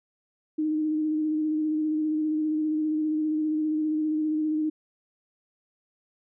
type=tone with vibrato; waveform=sine; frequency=308.7 Hz; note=D#4; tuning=14 cents flat; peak=-23 dBFS; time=0.58-4.7 s; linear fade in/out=10 ms; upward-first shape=square; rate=15 Hz; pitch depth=18 cents each way; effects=none